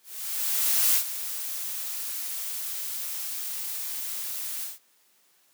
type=noise with ADSR envelope; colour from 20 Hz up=blue; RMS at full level=-21 dBFS; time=0.03-4.79 s; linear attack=920 ms; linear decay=86 ms; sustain=-12 dB; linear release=160 ms; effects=white hiss -64 dBFS RMS until 5.53 s + high-pass 200 Hz 12 dB/octave